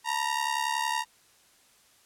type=ring-modulated tone; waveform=sawtooth; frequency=932.3 Hz; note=A#5; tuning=in tune; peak=-20 dBFS; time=0.04-1.05 s; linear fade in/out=50 ms; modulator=35.4 Hz; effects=white hiss -61 dBFS RMS until 2.05 s + low-pass 11000 Hz 12 dB/octave

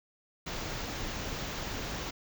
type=band-stop noise; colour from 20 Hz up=pink; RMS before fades=-37 dBFS; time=0.46-2.11 s; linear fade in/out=10 ms; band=7200 to 15000 Hz; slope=96 dB/octave; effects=none

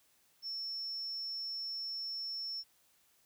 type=tone; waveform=sine; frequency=5400 Hz; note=E8; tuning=41 cents sharp; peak=-36 dBFS; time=0.42-2.64 s; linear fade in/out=50 ms; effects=tanh soft clip ceiling -34 dBFS + white hiss -70 dBFS RMS until 3.25 s

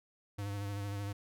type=tone with vibrato; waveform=square; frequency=100.9 Hz; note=G#2; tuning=49 cents flat; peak=-37 dBFS; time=0.38-1.13 s; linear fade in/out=10 ms; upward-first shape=sine; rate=13 Hz; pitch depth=29 cents each way; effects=none

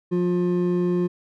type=tone pair together; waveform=triangle; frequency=177.26 / 355 Hz; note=F3 / F4; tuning=+26 / +28 cents; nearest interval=octave; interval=1202 cents; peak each=-20 dBFS; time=0.11-1.08 s; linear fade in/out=20 ms; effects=none

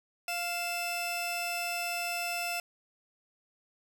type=tone pair together; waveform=sawtooth; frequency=698.5 / 2642 Hz; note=F5 / E7; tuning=0 / +3 cents; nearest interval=octave + major seventh; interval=2303 cents; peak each=-31 / -31 dBFS; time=0.28-2.6 s; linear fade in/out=2 ms; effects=none

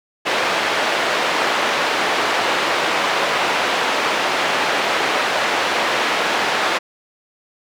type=band-pass noise; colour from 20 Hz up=pink; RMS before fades=-19 dBFS; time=0.25-6.79 s; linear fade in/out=20 ms; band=530 to 3200 Hz; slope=12 dB/octave; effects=none

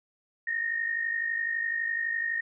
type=tone pair together; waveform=sine; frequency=1806.1 / 1858 Hz; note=A6 / A#6; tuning=+45 / -6 cents; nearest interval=unison; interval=49 cents; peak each=-34 / -28 dBFS; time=0.47-2.41 s; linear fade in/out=5 ms; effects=none

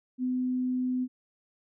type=tone; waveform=sine; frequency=253.2 Hz; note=B3; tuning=43 cents sharp; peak=-26 dBFS; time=0.18-1.08 s; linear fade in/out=50 ms; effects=none

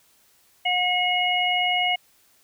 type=harmonic tone; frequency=723 Hz; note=F#5; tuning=40 cents flat; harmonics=1 / 3 / 4; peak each=-24 / -24 / -24 dBFS; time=0.65-1.96 s; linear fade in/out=10 ms; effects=white hiss -60 dBFS RMS until 2.43 s

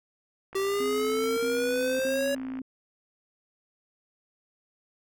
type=click train; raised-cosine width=0.5 ms; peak=-30 dBFS; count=120; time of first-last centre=0.53-2.589 s; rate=57.8 Hz
type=exponential sweep; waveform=square; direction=up; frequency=385.7 to 564 Hz; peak=-26 dBFS; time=0.55-2.35 s; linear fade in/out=5 ms
type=tone bursts; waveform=sine; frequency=261.6 Hz; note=C4; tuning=in tune; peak=-32 dBFS; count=3; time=0.8-2.618 s; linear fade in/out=2 ms; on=570 ms; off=54 ms
effects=none

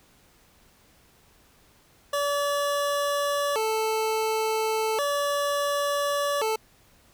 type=tone with vibrato; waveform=25% pulse; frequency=502 Hz; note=B4; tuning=28 cents sharp; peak=-20 dBFS; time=2.13-6.56 s; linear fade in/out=5 ms; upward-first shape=square; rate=0.35 Hz; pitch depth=230 cents each way; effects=pink hiss -59 dBFS RMS until 7.13 s

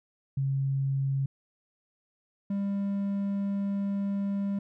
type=tone pair in turn; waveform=sine / triangle; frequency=136.3 / 199.17 Hz; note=C#3 / G3; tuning=-29 / +28 cents; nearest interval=perfect fifth; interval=657 cents; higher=second; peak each=-25 dBFS; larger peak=neither; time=0.37-1.26 / 2.5-4.59 s; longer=second; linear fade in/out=5 ms; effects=none

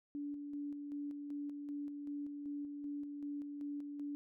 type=tone with tremolo; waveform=sine; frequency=288.8 Hz; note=D4; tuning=29 cents flat; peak=-39 dBFS; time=0.15-4.15 s; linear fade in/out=0 ms; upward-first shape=square; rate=2.6 Hz; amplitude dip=35%; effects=none

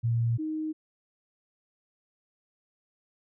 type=tone pair in turn; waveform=sine; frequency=116.54 / 311.9 Hz; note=A#2 / D#4; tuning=0 / +4 cents; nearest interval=octave + perfect fourth; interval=1704 cents; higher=second; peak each=-23 / -29 dBFS; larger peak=first; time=0.03-0.38 / 0.38-0.73 s; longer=neither; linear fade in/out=20 ms; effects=none

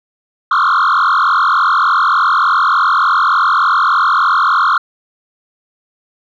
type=tone with frequency modulation; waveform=sine; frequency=1244.5 Hz; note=D#6; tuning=in tune; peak=-6 dBFS; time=0.51-4.78 s; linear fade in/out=5 ms; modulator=43.4 Hz; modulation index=4.4; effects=tanh soft clip ceiling -8 dBFS

